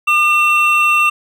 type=tone pair together; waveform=triangle; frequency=1205.4 / 2706 Hz; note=D6 / E7; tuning=+45 / +45 cents; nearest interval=octave + major second; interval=1400 cents; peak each=-12 / -10 dBFS; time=0.07-1.1 s; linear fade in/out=10 ms; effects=none